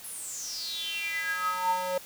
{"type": "tone with high-pass filter sweep", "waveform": "square", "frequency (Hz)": 182.5, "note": "F#3", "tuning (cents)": -24, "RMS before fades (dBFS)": -32, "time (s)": [0.04, 1.98], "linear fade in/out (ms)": 5, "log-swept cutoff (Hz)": [11000, 590], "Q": 9.2, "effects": ["white hiss -47 dBFS RMS until 2.05 s"]}